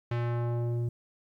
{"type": "tone with low-pass filter sweep", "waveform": "square", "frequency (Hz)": 119.1, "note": "A#2", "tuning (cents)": 38, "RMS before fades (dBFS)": -30, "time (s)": [0.11, 0.89], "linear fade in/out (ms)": 5, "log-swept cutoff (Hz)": [2900, 280], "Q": 0.92, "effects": ["11-bit"]}